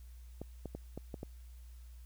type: clicks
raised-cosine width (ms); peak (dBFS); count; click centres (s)
2; -28; 6; 0.416 / 0.657 / 0.75 / 0.976 / 1.142 / 1.231
effects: added 60 Hz sine -49 dBFS peak until 2.05 s + white hiss -68 dBFS RMS until 2.05 s